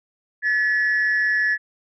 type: tone pair together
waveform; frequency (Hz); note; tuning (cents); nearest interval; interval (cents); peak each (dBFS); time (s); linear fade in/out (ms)
sine; 1722.6 / 1923; A6 / B6; -37 / -47; major second; 190; -17 / -22; 0.42-1.58; 50
effects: tanh soft clip ceiling -13 dBFS